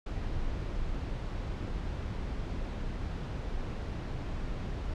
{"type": "noise", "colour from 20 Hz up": "brown", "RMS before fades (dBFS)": -35, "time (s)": [0.06, 4.94], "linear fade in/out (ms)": 5, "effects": ["low-pass 5000 Hz 12 dB/octave"]}